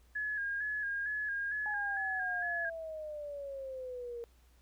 sine tone with vibrato, 1661.2 Hz, G#6, in tune, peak -33 dBFS, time 0.15-2.7 s, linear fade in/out 10 ms, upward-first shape square, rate 2.2 Hz, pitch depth 41 cents each way
sine exponential sweep, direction down, 844 to 466.2 Hz, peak -39 dBFS, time 1.66-4.24 s, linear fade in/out 0 ms
effects added 60 Hz sine -61 dBFS peak until 4.61 s + pink hiss -70 dBFS RMS until 4.61 s

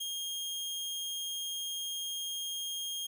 sawtooth tone, 3236 Hz, G#7, 46 cents flat, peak -32 dBFS, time 0-3.07 s, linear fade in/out 10 ms, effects none

